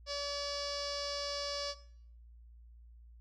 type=tone with low-pass filter; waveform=sawtooth; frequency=572 Hz; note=D5; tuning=46 cents flat; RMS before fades=-38 dBFS; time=0.06-1.75 s; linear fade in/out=50 ms; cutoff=5000 Hz; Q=8.4; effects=noise-tail reverb RT60 0.6 s tail -17 dB re dry + added 58 Hz sine -53 dBFS peak until 3.2 s